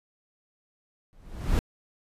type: noise with exponential growth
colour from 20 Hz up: brown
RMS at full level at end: -18 dBFS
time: 1.13-1.59 s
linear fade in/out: 0 ms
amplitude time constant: 100 ms
effects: resampled to 32000 Hz